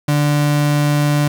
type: tone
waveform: 35% pulse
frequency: 146.83 Hz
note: D3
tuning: in tune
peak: -11 dBFS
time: 0.08-1.28 s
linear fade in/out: 5 ms
effects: 8-bit